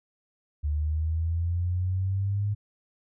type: exponential sweep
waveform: sine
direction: up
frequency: 73.42 to 104.1 Hz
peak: -24 dBFS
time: 0.63-2.55 s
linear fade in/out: 20 ms
effects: none